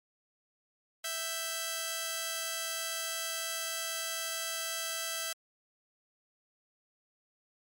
5% pulse tone pair together, 659.3 / 1568 Hz, E5 / G6, 0 / 0 cents, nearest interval octave + minor third, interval 1500 cents, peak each -25 / -26 dBFS, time 1.04-5.33 s, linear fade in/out 5 ms, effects MP3 64 kbps

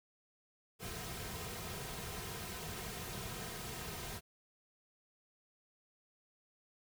pink noise with comb filter, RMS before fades -44 dBFS, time 0.79-4.21 s, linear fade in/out 50 ms, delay 3.5 ms, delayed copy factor -0.65, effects none

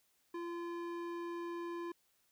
square tone with band-pass filter, 343.1 Hz, F4, 31 cents flat, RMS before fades -42 dBFS, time 0.34-1.92 s, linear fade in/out 5 ms, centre 700 Hz, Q 0.86, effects white hiss -75 dBFS RMS until 2.31 s

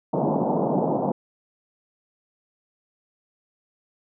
pink band-pass noise, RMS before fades -23 dBFS, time 0.13-1.12 s, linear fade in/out 5 ms, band 150 to 910 Hz, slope 48 dB/octave, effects none

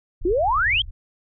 pink low-pass noise, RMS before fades -32 dBFS, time 0.21-0.91 s, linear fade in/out 10 ms, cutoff 110 Hz, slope 96 dB/octave
sine exponential sweep, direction up, 329.6 to 3322 Hz, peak -17 dBFS, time 0.25-0.82 s, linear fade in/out 5 ms
effects none

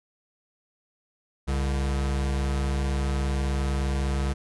square tone pair together, 67.31 / 142.3 Hz, C2 / C#3, +50 / +46 cents, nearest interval octave + minor second, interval 1296 cents, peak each -25 / -33 dBFS, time 1.47-4.34 s, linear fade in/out 20 ms, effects resampled to 24000 Hz

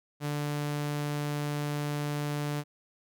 sawtooth tone, 146.83 Hz, D3, in tune, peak -26 dBFS, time 0.2-2.64 s, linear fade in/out 50 ms, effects none

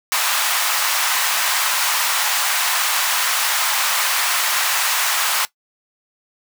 pink high-pass noise, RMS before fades -19 dBFS, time 0.12-5.45 s, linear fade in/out 0 ms, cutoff 880 Hz, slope 24 dB/octave, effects noise-tail reverb RT60 0.1 s tail -18 dB re dry

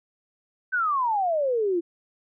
sine exponential sweep, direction down, 1551 to 330 Hz, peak -21 dBFS, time 0.72-1.81 s, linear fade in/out 20 ms, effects none

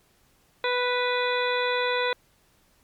harmonic tone, 493.9 Hz, B4, in tune, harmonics 1 / 2 / 3 / 4 / 5 / 7 / 8, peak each -26 / -29 / -31 / -32 / -33 / -34 / -35 dBFS, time 0.64-2.13 s, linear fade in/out 2 ms, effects pink hiss -63 dBFS RMS until 2.83 s + MP3 96 kbps

